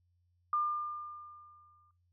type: tone with exponential decay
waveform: sine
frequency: 1200 Hz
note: D6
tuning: 37 cents sharp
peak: -27 dBFS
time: 0.53-1.91 s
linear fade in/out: 2 ms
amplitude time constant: 300 ms
effects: noise-tail reverb RT60 0.3 s tail -20 dB re dry + added 88 Hz sine -70 dBFS peak until 2.12 s